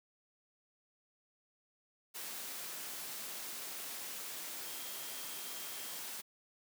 sine tone in noise, 3217 Hz, G7, 44 cents sharp, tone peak -55 dBFS, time 4.64-6 s, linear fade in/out 20 ms, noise white, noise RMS -44 dBFS, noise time 2.14-6.22 s, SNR -14 dB, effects high-pass 200 Hz 12 dB/octave

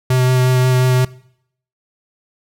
square tone with vibrato, 127.6 Hz, C3, 43 cents flat, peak -12 dBFS, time 0.1-1.05 s, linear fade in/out 5 ms, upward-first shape sine, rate 5.6 Hz, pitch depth 11 cents each way, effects noise-tail reverb RT60 0.7 s tail -21 dB re dry

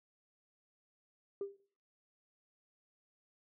sine tone with exponential decay, 398.3 Hz, G4, 28 cents sharp, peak -32 dBFS, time 1.41-1.6 s, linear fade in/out 2 ms, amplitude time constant 40 ms, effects noise-tail reverb RT60 0.5 s tail -20 dB re dry + tanh soft clip ceiling -32 dBFS

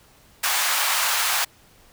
pink high-pass noise, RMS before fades -22 dBFS, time 0.43-1.45 s, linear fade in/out 10 ms, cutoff 840 Hz, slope 24 dB/octave, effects pink hiss -54 dBFS RMS until 1.92 s

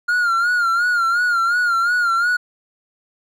triangle tone with vibrato, 1409 Hz, F6, 15 cents sharp, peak -13 dBFS, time 0.08-2.37 s, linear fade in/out 10 ms, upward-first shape sine, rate 2.8 Hz, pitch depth 75 cents each way, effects none

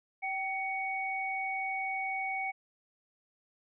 sine tone pair together, 770 / 2234 Hz, G5 / C#7, -31 / +13 cents, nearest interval octave + tritone, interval 1844 cents, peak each -35 / -34 dBFS, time 0.22-2.52 s, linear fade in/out 20 ms, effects none

